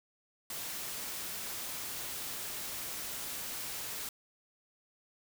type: noise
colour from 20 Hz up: white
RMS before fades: -40 dBFS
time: 0.5-4.09 s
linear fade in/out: 2 ms
effects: none